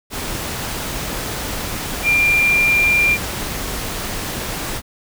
sine tone in noise, 2386 Hz, D7, 27 cents sharp, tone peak -12 dBFS, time 2.03-3.18 s, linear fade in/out 50 ms, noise pink, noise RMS -25 dBFS, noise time 0.1-4.82 s, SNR +10 dB, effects none

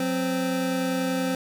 square tone cluster, 182.5 / 262.4 / 517 Hz, F#3 / C4 / C5, -24 / +5 / -21 cents, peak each -31 / -27 / -30 dBFS, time 0-1.35 s, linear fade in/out 2 ms, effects none

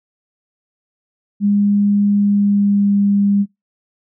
sine tone with pitch glide, 203.5 to 201.3 Hz, G#3 to G3, -35 to +46 cents, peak -11 dBFS, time 1.4-3.46 s, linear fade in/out 50 ms, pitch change -19 cents, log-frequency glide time 2.13-2.99 s, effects noise-tail reverb RT60 0.2 s tail -24 dB re dry

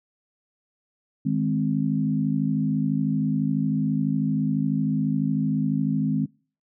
sine chord, Ab major, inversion second, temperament equal, 155.56 / 207.7 / 261.6 Hz, Eb3 / Ab3 / C4, 0 / 0 / 0 cents, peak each -25 dBFS, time 1.25-6.26 s, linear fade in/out 10 ms, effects noise-tail reverb RT60 0.4 s tail -24 dB re dry

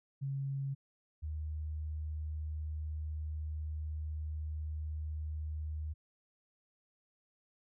sine tone pair in turn, 137.2 / 77 Hz, C#3 / D#2, -17 / -17 cents, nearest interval minor seventh, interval 1000 cents, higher first, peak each -34 / -36 dBFS, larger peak first, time 0.21-0.75 / 1.22-5.94 s, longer second, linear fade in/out 20 ms, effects none

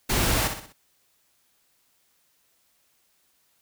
pink noise with echo, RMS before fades -24 dBFS, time 0.09-0.48 s, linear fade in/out 10 ms, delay 62 ms, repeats 4, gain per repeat -7 dB, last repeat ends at 0.728 s, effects white hiss -67 dBFS RMS until 3.61 s

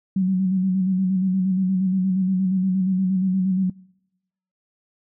sine tone with vibrato, 187.6 Hz, F#3, 24 cents sharp, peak -17 dBFS, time 0.16-3.7 s, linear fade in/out 5 ms, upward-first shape square, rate 8.5 Hz, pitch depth 36 cents each way, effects noise-tail reverb RT60 0.9 s tail -26 dB re dry

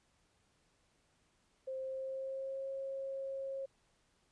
sine tone with pitch glide, 526 to 540.8 Hz, C5 to C#5, +9 to -43 cents, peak -38 dBFS, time 1.67-3.66 s, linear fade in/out 10 ms, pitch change +48 cents, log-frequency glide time 1.79-2.68 s, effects pink hiss -74 dBFS RMS until 4.31 s + resampled to 22050 Hz

